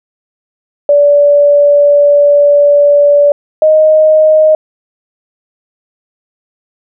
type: tone pair in turn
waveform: sine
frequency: 578 / 621.9 Hz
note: D5 / D#5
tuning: -28 / -1 cents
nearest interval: minor second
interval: 127 cents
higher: second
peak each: -3 dBFS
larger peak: neither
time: 0.89-3.32 / 3.62-4.55 s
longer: first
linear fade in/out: 2 ms
effects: none

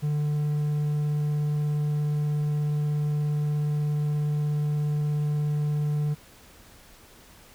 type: tone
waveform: triangle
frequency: 148.6 Hz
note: D3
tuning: 21 cents sharp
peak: -21 dBFS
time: 0.02-6.15 s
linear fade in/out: 20 ms
effects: pink hiss -52 dBFS RMS until 7.54 s

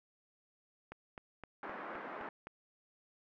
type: click train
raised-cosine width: 0.5 ms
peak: -31 dBFS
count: 7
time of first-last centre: 0.92-2.47 s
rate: 3.87 Hz
type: band-pass noise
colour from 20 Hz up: white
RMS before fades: -45 dBFS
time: 1.63-2.29 s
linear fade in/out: 2 ms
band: 210 to 1600 Hz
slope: 24 dB/octave
effects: none

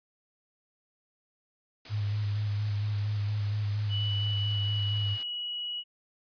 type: noise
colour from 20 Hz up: white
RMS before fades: -44 dBFS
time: 1.85-5.23 s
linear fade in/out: 2 ms
type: tone with vibrato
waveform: sine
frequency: 103.83 Hz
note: G#2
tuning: in tune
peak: -27 dBFS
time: 1.89-5.18 s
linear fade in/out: 50 ms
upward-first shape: square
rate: 4.3 Hz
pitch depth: 23 cents each way
type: tone with pitch glide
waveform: sine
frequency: 2960 to 2921 Hz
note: F#7 to F#7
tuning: 0 to -23 cents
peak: -32 dBFS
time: 3.89-5.84 s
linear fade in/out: 50 ms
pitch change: -23 cents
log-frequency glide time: 4.26-5.24 s
effects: resampled to 11025 Hz

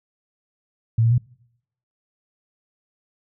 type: tone with pitch steps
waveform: sine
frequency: 113.4 / 115.4 / 121.9 Hz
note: A#2 / A#2 / B2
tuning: -47 / -17 / -22 cents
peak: -14 dBFS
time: 0.98-1.181 s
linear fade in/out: 5 ms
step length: 67 ms
effects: noise-tail reverb RT60 0.8 s tail -25 dB re dry

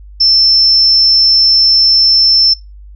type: tone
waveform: sine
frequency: 5330 Hz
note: E8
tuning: 18 cents sharp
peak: -5 dBFS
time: 0.2-2.54 s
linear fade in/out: 10 ms
effects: noise-tail reverb RT60 0.2 s tail -20 dB re dry + added 50 Hz sine -31 dBFS peak until 2.95 s

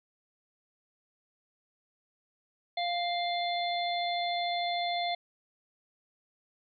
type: harmonic tone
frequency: 698.5 Hz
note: F5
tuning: in tune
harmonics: 1 / 3 / 5 / 6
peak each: -30 / -38 / -37 / -40 dBFS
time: 2.77-5.15 s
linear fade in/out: 5 ms
effects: none

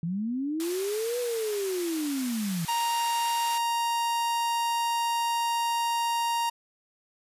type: linear two-way sweep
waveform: sine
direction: up then down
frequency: 159.4 to 494.1 to 159.4 Hz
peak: -27 dBFS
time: 0.03-2.65 s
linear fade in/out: 2 ms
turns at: 1.19 s
type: band-pass noise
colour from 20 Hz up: white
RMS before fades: -39 dBFS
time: 0.6-3.58 s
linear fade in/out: 0 ms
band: 730 to 13000 Hz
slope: 12 dB/octave
type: tone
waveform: 45% pulse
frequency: 934 Hz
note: A#5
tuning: 3 cents sharp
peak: -25 dBFS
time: 2.68-6.5 s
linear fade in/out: 10 ms
effects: resampled to 32000 Hz

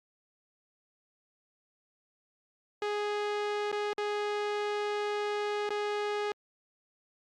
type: tone with dropouts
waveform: sawtooth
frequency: 415.3 Hz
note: G#4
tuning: in tune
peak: -26 dBFS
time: 2.82-6.32 s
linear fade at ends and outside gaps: 2 ms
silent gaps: 3.717-3.726 / 3.932-3.98 / 5.692-5.704 s
effects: low-pass 4000 Hz 12 dB/octave + Opus 48 kbps

